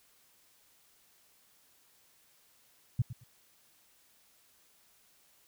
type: tone with echo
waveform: sine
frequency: 121 Hz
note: B2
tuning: 35 cents flat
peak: -23 dBFS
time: 2.99-3.02 s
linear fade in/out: 5 ms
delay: 110 ms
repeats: 2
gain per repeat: -14 dB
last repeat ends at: 3.24 s
effects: white hiss -66 dBFS RMS until 5.47 s